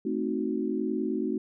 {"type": "chord", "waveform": "sine", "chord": "A diminished seventh", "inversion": "none", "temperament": "equal", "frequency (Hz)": [220, 261.6, 311.1, 370], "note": ["A3", "C4", "Eb4", "Gb4"], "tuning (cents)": [0, 0, 0, 0], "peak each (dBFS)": -32, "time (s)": [0.05, 1.38], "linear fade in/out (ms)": 5, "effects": []}